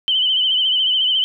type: tone with vibrato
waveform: sine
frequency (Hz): 3048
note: G7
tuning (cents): -49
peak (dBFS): -14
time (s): 0.08-1.24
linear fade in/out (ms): 0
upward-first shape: triangle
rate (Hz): 14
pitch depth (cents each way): 72
effects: none